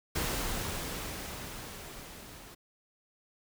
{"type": "noise with level ramp", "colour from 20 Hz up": "pink", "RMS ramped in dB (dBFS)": [-32, -50], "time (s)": [0.15, 2.55], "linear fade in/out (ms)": 10, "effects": []}